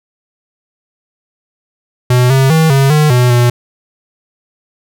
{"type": "tone with pitch steps", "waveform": "square", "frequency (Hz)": [124.5, 133.9, 160.1, 136.5, 151.8, 123.9, 121.4], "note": ["B2", "C3", "D#3", "C#3", "D#3", "B2", "B2"], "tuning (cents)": [14, 40, 50, -26, -42, 6, -29], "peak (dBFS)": -7, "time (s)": [2.1, 3.5], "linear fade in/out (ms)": 5, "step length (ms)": 200, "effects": []}